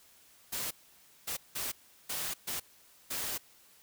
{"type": "noise bursts at uneven times", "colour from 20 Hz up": "white", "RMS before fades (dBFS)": -36, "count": 6, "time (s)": [[0.52, 0.71], [1.27, 1.37], [1.55, 1.72], [2.09, 2.34], [2.47, 2.6], [3.1, 3.38]], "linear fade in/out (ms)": 10, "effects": ["white hiss -61 dBFS RMS until 3.82 s"]}